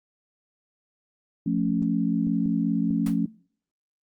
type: chord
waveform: sine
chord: F augmented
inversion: none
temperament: equal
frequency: 174.61 / 220 / 277.2 Hz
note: F3 / A3 / C#4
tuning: 0 / 0 / 0 cents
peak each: -26 dBFS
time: 1.46-3.26 s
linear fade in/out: 5 ms
type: clicks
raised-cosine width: 3 ms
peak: -26 dBFS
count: 4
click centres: 1.82 / 2.271 / 2.46 / 2.907 s
type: noise with exponential decay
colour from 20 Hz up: pink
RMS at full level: -32 dBFS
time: 3.06-3.19 s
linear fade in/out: 5 ms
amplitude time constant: 27 ms
effects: noise-tail reverb RT60 0.5 s tail -22 dB re dry + Opus 48 kbps